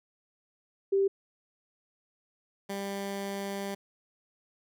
sine / 15% pulse tone pair in turn, 392 / 198.16 Hz, G4 / G3, 0 / +19 cents, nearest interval octave, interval 1181 cents, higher first, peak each -22 / -27 dBFS, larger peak first, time 0.92-1.08 / 2.69-3.75 s, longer second, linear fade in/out 10 ms, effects none

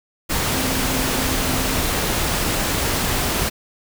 sine tone in noise, 260 Hz, C4, 11 cents flat, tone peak -28 dBFS, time 0.53-1.76 s, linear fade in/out 20 ms, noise pink, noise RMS -21 dBFS, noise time 0.29-3.5 s, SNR -10 dB, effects none

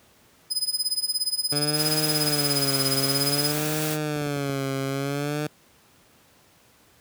sawtooth tone with tremolo, 5020 Hz, D#8, 15 cents sharp, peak -18 dBFS, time 0.5-3.52 s, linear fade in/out 20 ms, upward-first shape sine, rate 17 Hz, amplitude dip 90%
15% pulse tone with vibrato, 144.4 Hz, D3, 29 cents flat, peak -19 dBFS, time 1.52-5.47 s, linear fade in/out 2 ms, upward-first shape sine, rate 0.54 Hz, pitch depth 110 cents each way
white noise, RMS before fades -31 dBFS, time 1.74-3.98 s, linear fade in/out 50 ms
clicks, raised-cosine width 2 ms, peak -25 dBFS, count 5, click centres 4.165 / 4.215 / 4.267 / 4.367 / 4.497 s
effects pink hiss -57 dBFS RMS until 7 s + high-pass 80 Hz 12 dB/octave

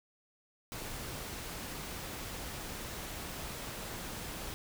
pink noise, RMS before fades -42 dBFS, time 0.72-4.54 s, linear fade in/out 0 ms, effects none

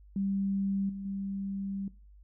sine tone with level steps, 196.2 Hz, G3, 2 cents sharp, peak -28 / -37 / -33 dBFS, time 0.16-1.88 s, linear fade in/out 2 ms, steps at 0.89 / 1.05 s, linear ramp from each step 5 ms, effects noise-tail reverb RT60 0.3 s tail -19 dB re dry + added 50 Hz sine -52 dBFS peak until 2.23 s

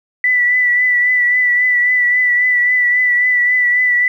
sine tone with vibrato, 1975.5 Hz, B6, in tune, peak -10 dBFS, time 0.24-4.08 s, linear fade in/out 2 ms, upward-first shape triangle, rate 3.7 Hz, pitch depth 32 cents each way, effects 8-bit

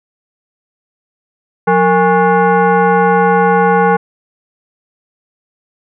sine tone with frequency modulation, 180 Hz, F#3, 47 cents flat, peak -7 dBFS, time 1.67-3.97 s, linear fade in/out 10 ms, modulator 640 Hz, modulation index 1.7, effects none

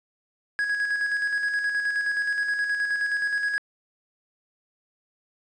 triangle tone with tremolo, 1661.2 Hz, G#6, in tune, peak -20 dBFS, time 0.59-3.58 s, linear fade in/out 0 ms, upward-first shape square, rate 9.5 Hz, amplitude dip 40%, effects resampled to 22050 Hz + 9-bit

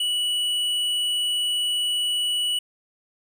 sine tone with hard clipping, 2945 Hz, F#7, 9 cents flat, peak -23 dBFS, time 0-2.59 s, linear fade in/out 5 ms, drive 8 dB, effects none

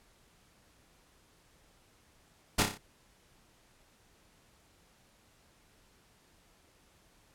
pink noise with echo, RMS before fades -25 dBFS, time 2.58-2.63 s, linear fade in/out 10 ms, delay 30 ms, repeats 5, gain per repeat -5 dB, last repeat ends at 2.78 s, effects pink hiss -65 dBFS RMS until 7.34 s + low-pass 12000 Hz 12 dB/octave

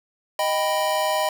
square chord, Eb augmented, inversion none, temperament equal, 622.3 / 784 / 987.8 Hz, Eb5 / G5 / B5, 0 / 0 / 0 cents, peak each -24 / -27 / -26 dBFS, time 0.39-1.29 s, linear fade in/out 2 ms, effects none

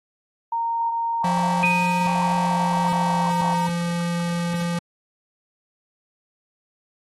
sine tone, 925 Hz, A#5, 14 cents flat, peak -21 dBFS, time 0.52-3.67 s, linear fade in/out 5 ms
square tone with pitch glide, 176.1 to 172.08 Hz, F3 to F3, +15 to -25 cents, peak -23 dBFS, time 1.24-4.79 s, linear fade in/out 5 ms, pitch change -40 cents, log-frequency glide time 2.32-3.52 s
sine tone with exponential decay, 2489 Hz, D#7, in tune, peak -17 dBFS, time 1.63-2.74 s, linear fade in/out 0 ms, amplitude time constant 240 ms
effects AAC 32 kbps

